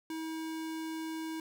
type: tone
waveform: square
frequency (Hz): 320.5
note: E4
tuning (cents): -49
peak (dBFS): -37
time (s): 0.1-1.4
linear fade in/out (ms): 2
effects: none